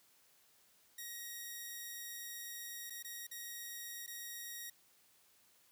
5% pulse tone with dropouts, 1888 Hz, A#6, 22 cents sharp, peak -34 dBFS, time 0.98-4.7 s, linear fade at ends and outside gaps 5 ms, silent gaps 2.899-2.904 / 3.027-3.045 / 3.269-3.312 / 4.064-4.076 s, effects white hiss -69 dBFS RMS until 5.71 s + high-pass 60 Hz 12 dB/octave

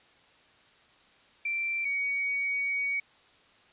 sine tone pair in turn, 2349 / 2248 Hz, D7 / C#7, 0 / +24 cents, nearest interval minor second, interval 76 cents, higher first, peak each -28 / -27 dBFS, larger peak second, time 1.45-1.85 / 1.85-3 s, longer second, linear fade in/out 5 ms, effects white hiss -60 dBFS RMS until 3.72 s + resampled to 8000 Hz

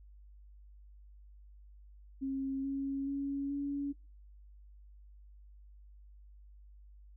sine tone with pitch steps, 270 / 274.2 / 278.6 / 282.9 Hz, C#4 / C#4 / C#4 / C#4, -45 / -19 / +9 / +35 cents, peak -33 dBFS, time 2.21-3.93 s, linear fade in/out 20 ms, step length 430 ms, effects noise-tail reverb RT60 0.3 s tail -24 dB re dry + added 50 Hz sine -53 dBFS peak until 7.16 s

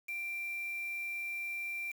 sine tone with quantisation, 2361 Hz, D7, 9 cents sharp, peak -36 dBFS, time 0.08-1.92 s, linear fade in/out 10 ms, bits 8, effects none

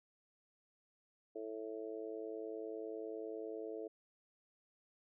harmonic tone, 110 Hz, A2, in tune, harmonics 3 / 4 / 5 / 6, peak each -48 / -44 / -51 / -51 dBFS, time 1.35-3.88 s, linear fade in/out 10 ms, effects none

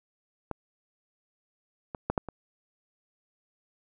clicks, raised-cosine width 1 ms, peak -18 / -21 / -12 / -11 / -23 dBFS, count 5, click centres 0.513 / 1.948 / 2.1 / 2.178 / 2.287 s, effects none

